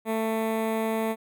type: tone with notch filter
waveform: 15% pulse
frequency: 222.1 Hz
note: A3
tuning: 16 cents sharp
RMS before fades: -27 dBFS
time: 0.05-1.16 s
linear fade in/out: 50 ms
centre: 5300 Hz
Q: 0.51
effects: none